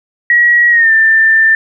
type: tone with pitch glide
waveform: sine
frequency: 1912 to 1784 Hz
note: A#6 to A6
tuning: +43 to +23 cents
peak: -5 dBFS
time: 0.3-1.55 s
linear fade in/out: 2 ms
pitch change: -120 cents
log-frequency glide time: 0.7-0.91 s
effects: none